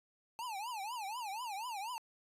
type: tone with vibrato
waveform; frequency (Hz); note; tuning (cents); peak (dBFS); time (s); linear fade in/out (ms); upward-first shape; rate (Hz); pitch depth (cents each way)
square; 880; A5; 0; -40; 0.39-1.98; 0; triangle; 4.1; 270
effects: resampled to 32000 Hz